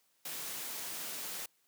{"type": "noise", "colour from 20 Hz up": "white", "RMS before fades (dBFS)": -41, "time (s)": [0.25, 1.46], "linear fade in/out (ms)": 5, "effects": ["white hiss -73 dBFS RMS until 1.67 s", "high-pass 150 Hz 12 dB/octave"]}